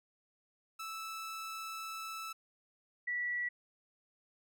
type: tone pair in turn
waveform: sawtooth / sine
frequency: 1314 / 1949.8 Hz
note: E6 / B6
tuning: -6 / -23 cents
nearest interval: perfect fifth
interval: 683 cents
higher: second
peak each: -37 / -33 dBFS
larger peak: second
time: 0.79-2.33 / 3.07-3.49 s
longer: first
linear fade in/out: 10 ms
effects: none